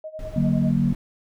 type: tone with tremolo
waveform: sine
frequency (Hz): 626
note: D#5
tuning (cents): +10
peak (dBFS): -30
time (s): 0.04-0.72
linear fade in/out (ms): 2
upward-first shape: sine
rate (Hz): 10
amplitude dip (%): 85
type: noise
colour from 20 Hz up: brown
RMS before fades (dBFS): -36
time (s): 0.19-0.95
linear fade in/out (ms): 2
type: chord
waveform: sine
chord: D augmented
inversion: none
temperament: equal with one note detuned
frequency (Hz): 146.83 / 187.36 / 233.1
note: D3 / F#3 / A#3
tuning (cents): 0 / +22 / 0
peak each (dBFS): -22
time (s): 0.36-0.93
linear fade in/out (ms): 5
effects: none